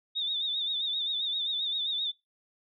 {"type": "tone with vibrato", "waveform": "sine", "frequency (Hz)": 3631, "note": "A#7", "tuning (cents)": -46, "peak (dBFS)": -28, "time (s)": [0.15, 2.12], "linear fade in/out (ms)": 20, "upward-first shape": "sine", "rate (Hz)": 7.6, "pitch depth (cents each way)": 75, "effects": ["noise-tail reverb RT60 0.2 s tail -21 dB re dry"]}